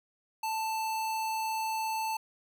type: tone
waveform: square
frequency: 883 Hz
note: A5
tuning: 6 cents sharp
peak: -31 dBFS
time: 0.43-2.17 s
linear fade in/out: 5 ms
effects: none